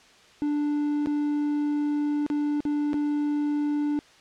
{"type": "tone with dropouts", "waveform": "triangle", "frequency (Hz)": 294.1, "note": "D4", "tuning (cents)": 3, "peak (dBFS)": -21, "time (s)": [0.42, 3.99], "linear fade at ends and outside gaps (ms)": 0, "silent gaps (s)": [[1.06, 1.071], [2.264, 2.301], [2.605, 2.652], [2.932, 2.941]], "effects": ["white hiss -54 dBFS RMS until 4.2 s", "low-pass 5000 Hz 12 dB/octave"]}